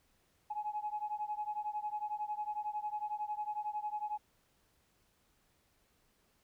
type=beating tone pair; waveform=sine; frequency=838 / 849 Hz; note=G#5 / G#5; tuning=+15 / +38 cents; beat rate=11 Hz; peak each=-38 / -39 dBFS; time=0.5-4.18 s; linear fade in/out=10 ms; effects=tanh soft clip ceiling -28 dBFS + pink hiss -73 dBFS RMS until 6.43 s